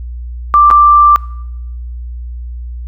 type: tone with dropouts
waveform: sine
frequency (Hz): 1178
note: D6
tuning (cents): +5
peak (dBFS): -3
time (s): 0.54-1.16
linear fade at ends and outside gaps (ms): 0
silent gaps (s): 0.703-0.711
effects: noise-tail reverb RT60 0.9 s tail -23 dB re dry + added 60 Hz sine -21 dBFS peak until 2.87 s